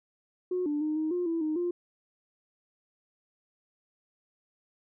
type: tone with pitch steps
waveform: sine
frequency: 363.3 / 295 / 306.7 / 312.7 / 355.4 / 331.2 / 309.5 / 351 Hz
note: F#4 / D4 / D#4 / D#4 / F4 / E4 / D#4 / F4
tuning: -32 / +8 / -25 / +9 / +30 / +8 / -9 / +9 cents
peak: -26 dBFS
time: 0.51-1.71 s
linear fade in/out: 5 ms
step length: 150 ms
effects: tanh soft clip ceiling -22 dBFS